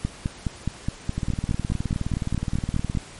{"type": "two click trains", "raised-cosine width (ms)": 5, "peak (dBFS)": [-13, -11], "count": [35, 15], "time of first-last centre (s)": [[1.18, 2.951], [0.05, 2.973]], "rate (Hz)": [19.2, 4.79], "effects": ["pink hiss -43 dBFS RMS until 3.19 s", "MP3 48 kbps"]}